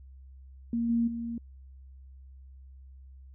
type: tone with level steps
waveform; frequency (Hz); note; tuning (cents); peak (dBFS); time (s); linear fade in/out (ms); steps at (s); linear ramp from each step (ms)
sine; 233.1; A#3; 0; -26 / -23 / -32; 0.73-1.38; 2; 0.89 / 1.07; 10
effects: added 66 Hz sine -47 dBFS peak until 3.34 s